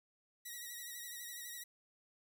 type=tone with vibrato; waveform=5% pulse; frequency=1915 Hz; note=A#6; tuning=46 cents sharp; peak=-35 dBFS; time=0.45-1.64 s; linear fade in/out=10 ms; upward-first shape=sine; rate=12 Hz; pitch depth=46 cents each way; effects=12-bit